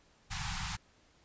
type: band-stop noise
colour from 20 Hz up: pink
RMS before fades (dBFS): -37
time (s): 0.3-0.77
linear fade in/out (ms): 20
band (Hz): 190 to 760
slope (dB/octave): 96
effects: pink hiss -66 dBFS RMS until 1.24 s + resampled to 16000 Hz